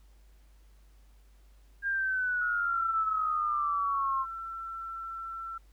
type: exponential sweep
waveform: sine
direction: down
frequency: 1616 to 1057 Hz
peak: -27 dBFS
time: 1.82-4.26 s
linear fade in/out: 50 ms
type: tone with pitch glide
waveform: sine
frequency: 1318.5 to 1343.1 Hz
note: E6 to E6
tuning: 0 to +32 cents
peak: -36 dBFS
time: 2.41-5.58 s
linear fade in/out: 5 ms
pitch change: +32 cents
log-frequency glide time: 3.29-4.32 s
effects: added 50 Hz sine -55 dBFS peak until 5.72 s + pink hiss -69 dBFS RMS until 5.72 s